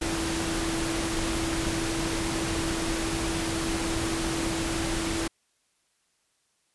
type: tone in noise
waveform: sine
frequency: 329.6 Hz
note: E4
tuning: in tune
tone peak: -30 dBFS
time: 0.01-5.28 s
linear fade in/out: 10 ms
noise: pink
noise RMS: -30 dBFS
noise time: 0.01-5.28 s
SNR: -3 dB
effects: white hiss -71 dBFS RMS until 6.74 s + resampled to 24000 Hz